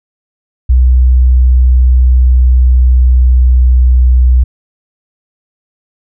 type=tone with pitch glide; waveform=sine; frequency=62.8 to 62.37 Hz; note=B1 to B1; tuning=+30 to +18 cents; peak=-3 dBFS; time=0.69-4.44 s; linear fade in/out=10 ms; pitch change=-12 cents; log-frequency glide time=1.88-4.01 s; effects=none